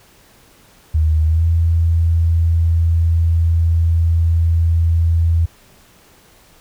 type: tone with pitch glide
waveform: sine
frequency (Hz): 78.4 to 83.06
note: D#2 to E2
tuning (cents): +14 to +14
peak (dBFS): -11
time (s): 0.94-5.46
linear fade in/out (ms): 10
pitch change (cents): +100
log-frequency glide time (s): 1.25-1.45
effects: pink hiss -49 dBFS RMS until 6.6 s